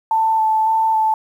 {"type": "tone with vibrato", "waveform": "sine", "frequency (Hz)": 882, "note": "A5", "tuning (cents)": 4, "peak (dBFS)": -13, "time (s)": [0.11, 1.14], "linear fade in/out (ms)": 2, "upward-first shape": "square", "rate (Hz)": 1.8, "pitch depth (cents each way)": 12, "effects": ["8-bit"]}